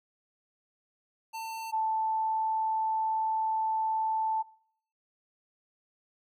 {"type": "tone pair in turn", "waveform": ["square", "sine"], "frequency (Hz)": [896, 880.6], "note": ["A5", "A5"], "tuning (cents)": [31, 1], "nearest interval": "unison", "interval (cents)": 30, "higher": "first", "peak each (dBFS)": [-36, -26], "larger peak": "second", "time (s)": [[1.33, 1.72], [1.72, 4.43]], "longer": "second", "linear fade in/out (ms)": 20, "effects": ["noise-tail reverb RT60 0.6 s tail -22 dB re dry"]}